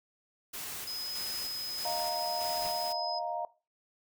white noise with tremolo, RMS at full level -40 dBFS, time 0.53-2.93 s, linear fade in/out 10 ms, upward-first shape square, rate 1.6 Hz, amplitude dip 35%
sine tone, 5060 Hz, D#8, 28 cents sharp, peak -36 dBFS, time 0.87-3.19 s, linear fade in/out 5 ms
sine chord, Eb suspended second, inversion none, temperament just, 622.3 / 700 / 933.4 Hz, Eb5 / F5 / Bb5, 0 / +4 / +2 cents, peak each -38 / -35 / -37 dBFS, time 1.85-3.45 s, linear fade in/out 2 ms
pink noise with exponential growth, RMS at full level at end -39 dBFS, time 2.51-2.67 s, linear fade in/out 2 ms, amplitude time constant 33 ms
effects noise-tail reverb RT60 0.3 s tail -18 dB re dry

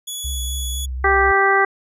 15% pulse tone, 3393 Hz, G#7, 36 cents sharp, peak -19 dBFS, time 0.07-0.86 s, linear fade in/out 10 ms
sine tone with vibrato, 65.41 Hz, C2, in tune, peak -23 dBFS, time 0.24-1.32 s, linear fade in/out 10 ms, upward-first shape triangle, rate 3.9 Hz, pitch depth 75 cents each way
harmonic tone, 392 Hz, G4, in tune, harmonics 1 / 2 / 3 / 4 / 5, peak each -19 / -19 / -19 / -19 / -19 dBFS, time 1.04-1.65 s, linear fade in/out 5 ms
effects resampled to 32000 Hz

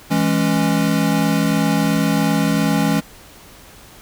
square chord, C# minor, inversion first, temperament equal with one note detuned, 164.81 / 207.7 / 275.3 Hz, E3 / G#3 / C#4, 0 / 0 / -12 cents, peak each -20 dBFS, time 0.1-3.01 s, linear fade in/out 20 ms, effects pink hiss -43 dBFS RMS until 4.01 s

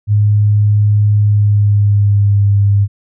sine tone with pitch glide, 104.3 to 100.86 Hz, G#2 to G2, +8 to +50 cents, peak -7 dBFS, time 0.07-2.88 s, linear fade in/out 50 ms, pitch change -58 cents, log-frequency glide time 1.17-2.49 s, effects none

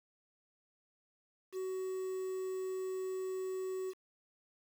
triangle tone with quantisation, 375.2 Hz, F#4, 24 cents sharp, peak -34 dBFS, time 1.52-3.94 s, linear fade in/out 50 ms, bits 9, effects none

